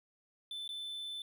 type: tone with dropouts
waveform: triangle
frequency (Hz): 3523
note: A7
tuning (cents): +1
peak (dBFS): -38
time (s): 0.51-1.22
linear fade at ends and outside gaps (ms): 2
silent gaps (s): 0.678-0.69
effects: none